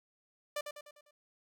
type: tone with echo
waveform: sawtooth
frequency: 591 Hz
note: D5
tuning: 11 cents sharp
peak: -30 dBFS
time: 0.56-0.61 s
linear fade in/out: 5 ms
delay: 100 ms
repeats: 5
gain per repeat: -6 dB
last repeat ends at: 1.11 s
effects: none